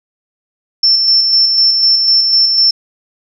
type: tone with tremolo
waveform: sine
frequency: 5370 Hz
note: E8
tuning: 31 cents sharp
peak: -6 dBFS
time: 0.83-2.71 s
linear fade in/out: 5 ms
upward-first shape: square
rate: 4 Hz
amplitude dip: 35%
effects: none